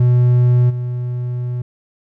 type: tone with level steps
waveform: triangle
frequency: 123.1 Hz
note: B2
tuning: 5 cents flat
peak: -7 / -17 dBFS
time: 0-1.62 s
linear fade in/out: 5 ms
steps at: 0.69 s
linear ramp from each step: 20 ms
effects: none